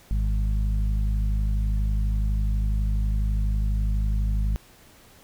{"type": "harmonic tone with a mistuned harmonic", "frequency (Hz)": 52.1, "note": "G#1", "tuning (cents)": 6, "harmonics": [1, 2, 3, 4], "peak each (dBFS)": [-21, -31, -36, -38], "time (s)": [0.11, 4.56], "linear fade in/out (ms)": 0, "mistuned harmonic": 4, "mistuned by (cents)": -19, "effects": ["pink hiss -53 dBFS RMS until 5.23 s"]}